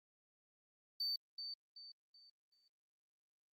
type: tone with echo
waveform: sine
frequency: 4564 Hz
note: C#8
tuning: 50 cents sharp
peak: -34 dBFS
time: 1-1.16 s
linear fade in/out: 5 ms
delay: 380 ms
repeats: 4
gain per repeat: -9 dB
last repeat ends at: 2.68 s
effects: tanh soft clip ceiling -35 dBFS + Opus 24 kbps